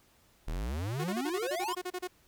square exponential sweep, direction up, 35.38 to 1100 Hz, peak -33 dBFS, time 0.47-1.75 s, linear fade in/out 10 ms
sawtooth tone bursts, 362.8 Hz, F#4, 34 cents flat, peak -30 dBFS, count 13, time 0.99-2.076 s, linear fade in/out 10 ms, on 54 ms, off 32 ms
effects pink hiss -65 dBFS RMS until 2.27 s

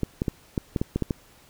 clicks, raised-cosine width 3 ms, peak -11 dBFS, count 9, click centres 0.033 / 0.219 / 0.282 / 0.578 / 0.762 / 0.815 / 0.96 / 1.023 / 1.108 s, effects pink hiss -55 dBFS RMS until 1.49 s

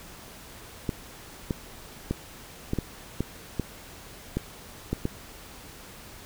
clicks, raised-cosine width 3 ms, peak -13 dBFS, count 10, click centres 0.892 / 1.508 / 2.11 / 2.734 / 2.787 / 3.206 / 3.597 / 4.37 / 4.93 / 5.054 s, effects pink hiss -46 dBFS RMS until 6.25 s

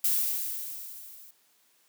violet noise with level ramp, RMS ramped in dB -24 to -51 dBFS, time 0.04-1.31 s, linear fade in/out 5 ms, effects white hiss -66 dBFS RMS until 1.88 s + high-pass 200 Hz 12 dB/octave

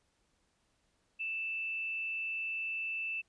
sine tone with frequency modulation, 2650 Hz, E7, 9 cents sharp, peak -34 dBFS, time 1.19-3.22 s, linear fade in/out 20 ms, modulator 175 Hz, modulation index 0.21, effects pink hiss -75 dBFS RMS until 3.28 s + resampled to 22050 Hz

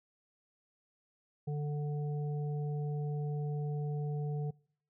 harmonic tone, 147.4 Hz, D3, 7 cents sharp, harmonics 1 / 3 / 5, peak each -33 / -43 / -49 dBFS, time 1.47-4.51 s, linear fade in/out 10 ms, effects noise-tail reverb RT60 0.6 s tail -26 dB re dry

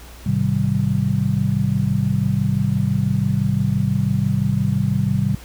sine chord, Ab major seventh, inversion none, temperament just, 103.83 / 129.78 / 155.74 / 194.67 Hz, Ab2 / C3 / Eb3 / G3, 0 / -14 / +2 / -12 cents, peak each -23 / -20 / -24 / -21 dBFS, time 0.26-5.35 s, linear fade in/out 5 ms, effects added 60 Hz sine -39 dBFS peak until 5.44 s + pink hiss -43 dBFS RMS until 5.44 s

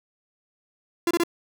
45% pulse tone bursts, 342 Hz, F4, 36 cents flat, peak -19 dBFS, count 3, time 1.07-1.236 s, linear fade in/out 2 ms, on 38 ms, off 26 ms, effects none

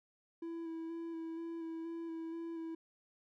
triangle tone with vibrato, 330 Hz, E4, 2 cents sharp, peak -38 dBFS, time 0.42-2.75 s, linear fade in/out 5 ms, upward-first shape square, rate 2.1 Hz, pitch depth 16 cents each way, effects none

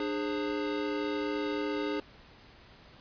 square tone cluster, 299.4 / 413.3 / 531 Hz, D4 / G#4 / C5, +33 / -8 / +25 cents, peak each -34 / -35 / -40 dBFS, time 0-2 s, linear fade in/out 2 ms, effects pink hiss -55 dBFS RMS until 3 s + resampled to 11025 Hz

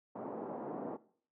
pink band-pass noise, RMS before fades -42 dBFS, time 0.15-0.97 s, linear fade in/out 10 ms, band 210 to 900 Hz, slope 24 dB/octave, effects noise-tail reverb RT60 0.5 s tail -18 dB re dry

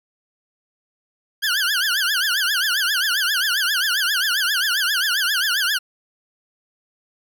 20% pulse tone with vibrato, 1562 Hz, G6, 7 cents flat, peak -13 dBFS, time 1.42-5.79 s, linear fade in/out 20 ms, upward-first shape triangle, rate 7.5 Hz, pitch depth 230 cents each way, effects none

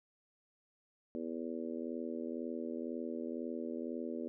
harmonic tone, 82 Hz, E2, 9 cents flat, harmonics 3 / 4 / 5 / 6 / 7, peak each -41 / -43 / -45 / -47 / -48 dBFS, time 1.15-4.28 s, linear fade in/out 0 ms, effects none

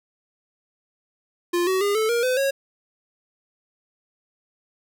square tone with pitch steps, 349.2 / 376.4 / 405.8 / 437.4 / 471.5 / 508.3 / 548 Hz, F4 / F#4 / G#4 / A4 / A#4 / B4 / C#5, 0 / +30 / -40 / -10 / +20 / +50 / -20 cents, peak -20 dBFS, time 1.53-2.51 s, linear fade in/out 10 ms, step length 140 ms, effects none

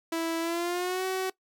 sawtooth tone with pitch glide, 329.6 to 376.4 Hz, E4 to F#4, 0 to +30 cents, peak -24 dBFS, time 0.12-1.3 s, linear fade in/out 5 ms, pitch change +230 cents, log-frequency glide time 0.4-1.05 s, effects noise-tail reverb RT60 0.1 s tail -20 dB re dry

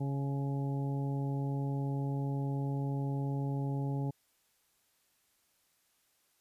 harmonic tone with a mistuned harmonic, 138.59 Hz, C#3, in tune, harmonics 1 / 2 / 3 / 4 / 5 / 6, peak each -32 / -39 / -45 / -49 / -52 / -47 dBFS, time 0-4.11 s, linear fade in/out 10 ms, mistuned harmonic 6, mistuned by +22 cents, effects white hiss -73 dBFS RMS until 6.4 s + resampled to 32000 Hz

